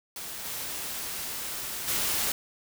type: noise with level steps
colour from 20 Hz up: white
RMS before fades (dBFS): -38 / -35 / -28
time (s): 0.16-2.32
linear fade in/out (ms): 2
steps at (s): 0.44 / 1.87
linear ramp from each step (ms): 20
effects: none